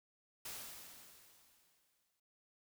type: noise with exponential decay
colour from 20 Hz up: white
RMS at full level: -45 dBFS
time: 0.45-2.2 s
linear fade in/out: 5 ms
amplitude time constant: 380 ms
effects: none